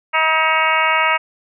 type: harmonic tone with a mistuned harmonic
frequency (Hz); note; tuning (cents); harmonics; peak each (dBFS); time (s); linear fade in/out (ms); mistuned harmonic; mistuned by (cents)
318.2; D#4; +39; 2 / 3 / 4 / 5 / 6 / 7 / 8 / 9; -24 / -19 / -19 / -25 / -23 / -19 / -25 / -24; 0.13-1.18; 20; 9; -49
effects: none